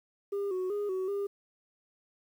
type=tone with pitch steps; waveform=sine; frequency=401.4 / 369.6 / 411.3 / 375.2 / 401.6 Hz; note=G4 / F#4 / G#4 / F#4 / G4; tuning=+41 / -2 / -17 / +24 / +42 cents; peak=-27 dBFS; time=0.32-1.27 s; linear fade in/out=10 ms; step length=190 ms; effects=tanh soft clip ceiling -29 dBFS + 10-bit